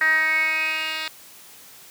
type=tone with band-pass filter sweep; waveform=10% pulse; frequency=314.9 Hz; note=D#4; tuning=21 cents sharp; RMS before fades=-22 dBFS; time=0.01-1.08 s; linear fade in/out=2 ms; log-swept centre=1800 to 3200 Hz; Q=9; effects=white hiss -46 dBFS RMS until 1.9 s + high-pass 100 Hz 12 dB/octave

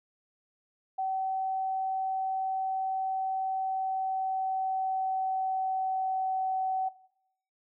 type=tone with pitch glide; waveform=sine; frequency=763 to 757.3 Hz; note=G5 to F#5; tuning=-47 to +40 cents; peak=-28 dBFS; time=0.98-6.89 s; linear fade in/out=10 ms; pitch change=-13 cents; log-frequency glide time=3.58-6.65 s; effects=noise-tail reverb RT60 0.7 s tail -17 dB re dry

